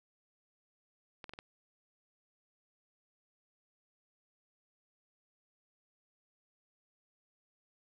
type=clicks; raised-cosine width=0.3 ms; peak=-29 dBFS; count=4; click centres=1.242 / 1.294 / 1.336 / 1.389 s; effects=none